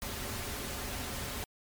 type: noise with comb filter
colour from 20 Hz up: pink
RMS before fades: -38 dBFS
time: 0.02-1.44 s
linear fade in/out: 0 ms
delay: 6.2 ms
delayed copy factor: -0.5
effects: MP3 96 kbps